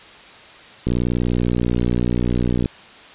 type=click train; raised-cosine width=3 ms; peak=-7 dBFS; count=109; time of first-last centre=0.87-2.658 s; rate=60.4 Hz; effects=white hiss -42 dBFS RMS until 3.14 s + resampled to 8000 Hz